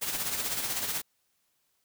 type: noise with tremolo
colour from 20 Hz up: white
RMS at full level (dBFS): -30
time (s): 0.01-1.02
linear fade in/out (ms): 20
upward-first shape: sine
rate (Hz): 16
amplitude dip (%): 50
effects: white hiss -74 dBFS RMS until 1.84 s